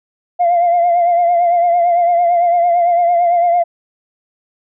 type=tone with vibrato; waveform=sine; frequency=695 Hz; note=F5; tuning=9 cents flat; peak=-8 dBFS; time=0.39-3.64 s; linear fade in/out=20 ms; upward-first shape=triangle; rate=8.9 Hz; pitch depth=52 cents each way; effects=tanh soft clip ceiling -6 dBFS

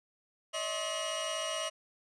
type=tone cluster; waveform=sawtooth; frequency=583 / 639 / 1062 / 2892 Hz; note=D5 / D#5 / C6 / F#7; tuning=-13 / +46 / +25 / -40 cents; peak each=-38 / -33 / -39 / -34 dBFS; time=0.53-1.7 s; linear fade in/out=20 ms; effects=resampled to 24000 Hz

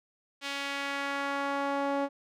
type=tone with band-pass filter sweep; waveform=sawtooth; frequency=279.8 Hz; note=C#4; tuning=16 cents sharp; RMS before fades=-32 dBFS; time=0.41-2.09 s; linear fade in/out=50 ms; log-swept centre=3200 to 630 Hz; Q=1.1; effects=none

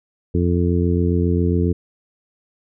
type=harmonic tone; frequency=87.31 Hz; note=F2; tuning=in tune; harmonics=1 / 2 / 3 / 4 / 5; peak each=-18 / -21 / -23 / -24 / -25 dBFS; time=0.34-1.73 s; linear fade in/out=10 ms; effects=none

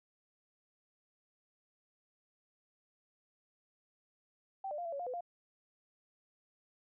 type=tone with pitch steps; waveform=sine; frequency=775 / 595 / 698 / 672 / 560 / 707 / 503 / 698 Hz; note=G5 / D5 / F5 / E5 / C#5 / F5 / B4 / F5; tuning=-20 / +22 / -1 / +33 / +18 / +21 / +32 / -1 cents; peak=-37 dBFS; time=4.64-5.208 s; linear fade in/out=5 ms; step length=71 ms; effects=none

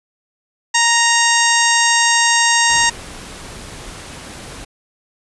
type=harmonic tone; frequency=932.3 Hz; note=A#5; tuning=in tune; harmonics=1 / 2 / 3 / 4 / 5 / 6 / 7 / 8 / 9; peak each=-17 / -16 / -21 / -22 / -25 / -21 / -20 / -22 / -25 dBFS; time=0.74-2.9 s; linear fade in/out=10 ms
type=noise; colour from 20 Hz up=pink; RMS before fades=-33 dBFS; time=2.69-4.65 s; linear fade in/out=10 ms
effects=resampled to 24000 Hz

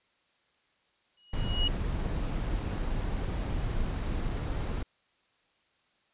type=tone with exponential growth; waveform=sine; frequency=2900 Hz; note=F#7; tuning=35 cents flat; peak=-25 dBFS; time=1.17-1.68 s; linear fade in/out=5 ms; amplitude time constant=110 ms
type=noise; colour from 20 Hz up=brown; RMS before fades=-31 dBFS; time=1.33-4.83 s; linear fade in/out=5 ms
effects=white hiss -70 dBFS RMS until 6.13 s + resampled to 8000 Hz

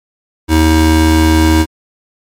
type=tone pair together; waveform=square; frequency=79.38 / 317.5 Hz; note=D#2 / D#4; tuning=+35 / +35 cents; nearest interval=2 octaves; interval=2400 cents; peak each=-10 dBFS; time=0.48-1.66 s; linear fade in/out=50 ms; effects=MP3 64 kbps

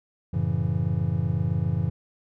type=chord; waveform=triangle; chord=F# minor seventh; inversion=none; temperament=just; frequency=92.5 / 111 / 138.75 / 166.5 Hz; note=F#2 / A2 / C#3 / E3; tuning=0 / +16 / +2 / +18 cents; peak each=-26 dBFS; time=0.33-1.9 s; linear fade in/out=10 ms; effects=none

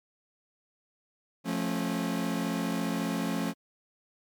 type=chord; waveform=40% pulse; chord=F augmented; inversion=none; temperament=just; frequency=174.61 / 218.3 / 272.8 Hz; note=F3 / A3 / C#4; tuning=0 / -13 / -28 cents; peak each=-32 dBFS; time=1.44-3.54 s; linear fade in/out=50 ms; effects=MP3 96 kbps

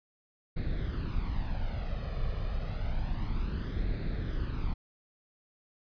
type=noise with flanger; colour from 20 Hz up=brown; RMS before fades=-32 dBFS; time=0.56-4.74 s; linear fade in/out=10 ms; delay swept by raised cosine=0.49 to 1.69 ms; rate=0.29 Hz; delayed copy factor=+0.6; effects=resampled to 11025 Hz

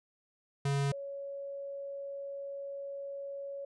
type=tone pair in turn; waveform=square / sine; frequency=140 / 557.6 Hz; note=C#3 / C#5; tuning=+18 / +10 cents; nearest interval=2 octaves; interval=2392 cents; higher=second; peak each=-29 / -38 dBFS; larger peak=first; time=0.65-0.92 / 0.92-3.65 s; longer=second; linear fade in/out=5 ms; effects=resampled to 22050 Hz

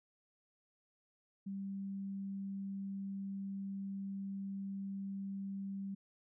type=tone; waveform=sine; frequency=196 Hz; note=G3; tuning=in tune; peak=-39 dBFS; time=1.46-5.95 s; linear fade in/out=10 ms; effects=none

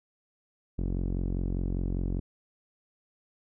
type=tone with low-pass filter; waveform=sawtooth; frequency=45.01 Hz; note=F#1; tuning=47 cents flat; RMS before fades=-30 dBFS; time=0.78-2.2 s; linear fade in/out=10 ms; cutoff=310 Hz; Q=1.4; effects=none

